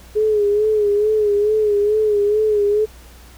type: tone with vibrato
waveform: sine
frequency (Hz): 420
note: G#4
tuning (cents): +19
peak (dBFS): -13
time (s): 0.15-2.86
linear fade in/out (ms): 20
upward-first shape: sine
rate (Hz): 2.3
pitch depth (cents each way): 56
effects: added 60 Hz sine -42 dBFS peak until 3.37 s + pink hiss -46 dBFS RMS until 3.37 s